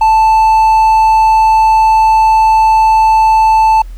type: tone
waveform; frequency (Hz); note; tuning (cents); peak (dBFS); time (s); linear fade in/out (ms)
triangle; 880; A5; 0; -3; 0.01-3.82; 5
effects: added 42 Hz sine -24 dBFS peak until 3.97 s + pink hiss -47 dBFS RMS until 3.97 s